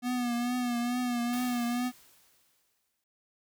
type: tone with vibrato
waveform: square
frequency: 243.4 Hz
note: B3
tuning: 25 cents flat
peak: -29 dBFS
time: 0.02-1.92 s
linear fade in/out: 50 ms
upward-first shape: triangle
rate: 2.3 Hz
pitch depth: 52 cents each way
type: noise with exponential decay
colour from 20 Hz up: white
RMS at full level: -42 dBFS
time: 1.33-3.04 s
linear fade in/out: 2 ms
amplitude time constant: 370 ms
effects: none

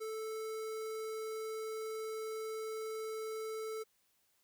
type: tone with notch filter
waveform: square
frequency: 439 Hz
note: A4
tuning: 4 cents flat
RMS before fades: -41 dBFS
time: 0-3.84 s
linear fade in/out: 20 ms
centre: 2900 Hz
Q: 1.6
effects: white hiss -75 dBFS RMS until 4.43 s

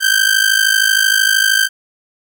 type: ring-modulated tone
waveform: sawtooth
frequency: 1562 Hz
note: G6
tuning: 7 cents flat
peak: -4 dBFS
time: 0-1.69 s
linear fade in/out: 50 ms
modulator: 26.5 Hz
effects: none

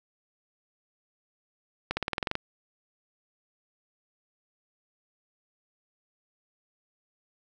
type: accelerating click train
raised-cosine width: 0.3 ms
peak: -12 dBFS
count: 10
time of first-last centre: 1.91-2.354 s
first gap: 60 ms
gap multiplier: 0.95
effects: none

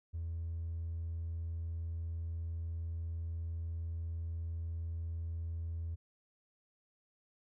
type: tone with hard clipping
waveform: sine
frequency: 83 Hz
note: E2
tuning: 12 cents sharp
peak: -37 dBFS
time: 0.13-5.96 s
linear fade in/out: 20 ms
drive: 1 dB
effects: none

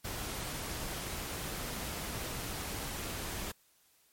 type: noise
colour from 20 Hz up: pink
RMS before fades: -39 dBFS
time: 0.04-3.52 s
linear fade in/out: 10 ms
effects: white hiss -68 dBFS RMS until 4.12 s + MP3 64 kbps

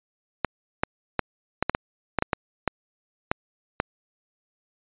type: clicks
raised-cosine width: 0.5 ms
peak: -6 dBFS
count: 12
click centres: 0.447 / 0.835 / 1.193 / 1.626 / 1.696 / 1.749 / 2.187 / 2.224 / 2.332 / 2.677 / 3.315 / 3.801 s
effects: resampled to 8000 Hz

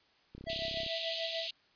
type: click train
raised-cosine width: 3 ms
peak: -34 dBFS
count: 18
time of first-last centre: 0.35-0.864 s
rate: 33.1 Hz
type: tone with tremolo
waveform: square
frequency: 659.3 Hz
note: E5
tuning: in tune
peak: -36 dBFS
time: 0.46-1.48 s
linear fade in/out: 20 ms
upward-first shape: sine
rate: 6.8 Hz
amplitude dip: 70%
type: band-pass noise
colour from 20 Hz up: white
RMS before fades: -39 dBFS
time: 0.49-1.51 s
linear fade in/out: 10 ms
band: 2700 to 4400 Hz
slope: 48 dB/octave
effects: white hiss -67 dBFS RMS until 1.75 s + resampled to 11025 Hz

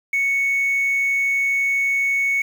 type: tone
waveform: sine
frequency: 2217 Hz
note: C#7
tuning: in tune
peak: -15 dBFS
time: 0.13-2.42 s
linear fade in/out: 5 ms
effects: tanh soft clip ceiling -15 dBFS + 7-bit

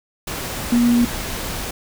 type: tone in noise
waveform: sine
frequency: 239 Hz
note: A#3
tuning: 43 cents sharp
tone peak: -12 dBFS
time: 0.72-1.05 s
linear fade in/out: 5 ms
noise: pink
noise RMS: -27 dBFS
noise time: 0.27-1.71 s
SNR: +12 dB
effects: none

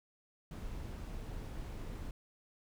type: noise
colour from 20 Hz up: brown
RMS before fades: -43 dBFS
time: 0.51-2.11 s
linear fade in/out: 2 ms
effects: none

